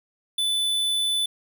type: tone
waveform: square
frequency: 3496 Hz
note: A7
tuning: 12 cents flat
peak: -22 dBFS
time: 0.38-1.26 s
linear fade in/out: 5 ms
effects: none